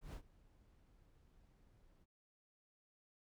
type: noise with ADSR envelope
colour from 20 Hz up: brown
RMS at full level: -45 dBFS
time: 0.01-2.06 s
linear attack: 120 ms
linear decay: 86 ms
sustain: -23 dB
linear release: 35 ms
effects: none